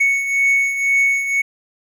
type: beating tone pair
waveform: triangle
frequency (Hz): 2217 / 2219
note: C#7 / C#7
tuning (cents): 0 / +1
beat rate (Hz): 2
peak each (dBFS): -13 / -20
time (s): 0-1.42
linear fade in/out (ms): 10
effects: none